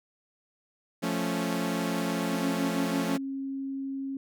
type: chord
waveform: sawtooth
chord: F augmented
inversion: none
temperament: equal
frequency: 174.61 / 220 / 277.2 Hz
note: F3 / A3 / C#4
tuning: 0 / 0 / 0 cents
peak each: -28 dBFS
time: 1.02-3.18 s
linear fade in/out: 20 ms
type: tone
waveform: sine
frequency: 271.2 Hz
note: C#4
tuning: 38 cents flat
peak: -31 dBFS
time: 2.33-4.17 s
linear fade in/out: 2 ms
effects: none